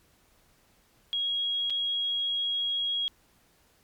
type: tone with dropouts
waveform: sine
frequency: 3298 Hz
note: G#7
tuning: 13 cents flat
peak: -26 dBFS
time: 1.13-3.08 s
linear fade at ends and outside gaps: 0 ms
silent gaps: 1.699-1.704 s
effects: pink hiss -64 dBFS RMS until 3.83 s + MP3 96 kbps